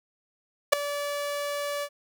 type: tone with ADSR envelope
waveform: sawtooth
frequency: 577 Hz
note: D5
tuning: 31 cents flat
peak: -8 dBFS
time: 0.72-1.89 s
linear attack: 13 ms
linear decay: 3 ms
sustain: -17 dB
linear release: 60 ms
effects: none